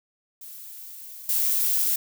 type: noise with level steps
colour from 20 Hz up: violet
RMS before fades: -41 / -23 dBFS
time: 0.41-1.96 s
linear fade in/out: 5 ms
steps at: 1.29 s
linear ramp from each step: 2 ms
effects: none